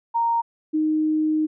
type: tone pair in turn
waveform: sine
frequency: 929 / 310 Hz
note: A#5 / D#4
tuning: -6 / -6 cents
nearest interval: octave + perfect fifth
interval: 1900 cents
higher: first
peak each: -18 dBFS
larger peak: neither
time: 0.14-0.42 / 0.73-1.47 s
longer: second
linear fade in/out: 20 ms
effects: none

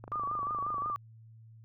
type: click train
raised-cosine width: 1 ms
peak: -30 dBFS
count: 23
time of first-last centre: 0.04-0.899 s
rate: 25.6 Hz
type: tone with vibrato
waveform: sine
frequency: 1174.7 Hz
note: D6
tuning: in tune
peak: -31 dBFS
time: 0.12-0.96 s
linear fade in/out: 0 ms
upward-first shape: triangle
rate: 5.6 Hz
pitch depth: 85 cents each way
effects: added 112 Hz sine -51 dBFS peak until 1.64 s

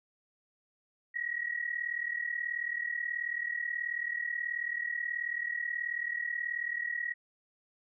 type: tone pair together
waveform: sine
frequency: 1887 / 1925.5 Hz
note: A#6 / B6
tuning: +21 / -44 cents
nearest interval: unison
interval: 35 cents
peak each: -35 / -35 dBFS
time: 1.14-7.14 s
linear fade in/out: 20 ms
effects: none

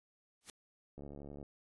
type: noise with exponential growth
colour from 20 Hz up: white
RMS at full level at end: -44 dBFS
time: 0.41-0.5 s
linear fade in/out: 1 ms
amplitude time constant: 18 ms
type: click train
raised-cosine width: 2 ms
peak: -36 dBFS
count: 33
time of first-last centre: 0.98-1.428 s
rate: 71.4 Hz
effects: resampled to 24000 Hz

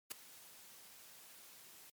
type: noise with ADSR envelope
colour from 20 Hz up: white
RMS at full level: -40 dBFS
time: 0.1-1.9 s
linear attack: 17 ms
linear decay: 5 ms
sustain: -18 dB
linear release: 6 ms
effects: high-pass 100 Hz 12 dB/octave + MP3 96 kbps

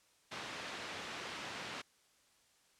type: band-pass noise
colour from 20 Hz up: white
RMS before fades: -45 dBFS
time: 0.31-1.82 s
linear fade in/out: 10 ms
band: 110 to 3100 Hz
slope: 12 dB/octave
effects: white hiss -70 dBFS RMS until 2.79 s + low-pass 9000 Hz 12 dB/octave

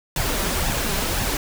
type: noise with flanger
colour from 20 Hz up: pink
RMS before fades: -23 dBFS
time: 0.16-1.37 s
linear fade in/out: 2 ms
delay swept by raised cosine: 1.1 to 5.2 ms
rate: 1.9 Hz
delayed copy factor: +0.55
effects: none

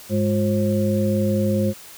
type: tone cluster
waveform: sine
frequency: 102 / 206.7 / 355 / 535 Hz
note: G#2 / G#3 / F4 / C5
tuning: -31 / -8 / +28 / +38 cents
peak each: -23 / -20 / -27 / -24 dBFS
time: 0.09-1.74 s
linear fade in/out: 50 ms
effects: white hiss -42 dBFS RMS until 1.97 s

